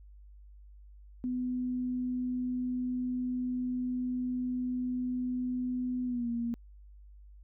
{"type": "tone with pitch glide", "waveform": "sine", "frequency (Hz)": [250.4, 235], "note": ["B3", "A#3"], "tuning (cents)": [24, 14], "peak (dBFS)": -30, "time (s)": [1.24, 6.54], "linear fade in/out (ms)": 0, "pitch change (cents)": -110, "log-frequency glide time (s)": [6.05, 6.29], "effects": ["added 50 Hz sine -50 dBFS peak until 7.43 s"]}